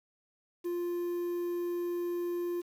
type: tone with quantisation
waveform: triangle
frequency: 349.2 Hz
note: F4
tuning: in tune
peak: -29 dBFS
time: 0.64-2.62 s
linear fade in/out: 20 ms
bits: 9
effects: none